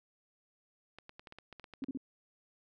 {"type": "clicks", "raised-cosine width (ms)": 0.3, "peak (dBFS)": -33, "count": 11, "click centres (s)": [0.986, 1.094, 1.195, 1.272, 1.324, 1.386, 1.527, 1.597, 1.642, 1.737, 1.839]}
{"type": "tone bursts", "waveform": "sine", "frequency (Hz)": 267.2, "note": "C4", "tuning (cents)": 36, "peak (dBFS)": -35, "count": 3, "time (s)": [1.82, 1.974], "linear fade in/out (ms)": 2, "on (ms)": 26, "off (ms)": 38}
{"effects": []}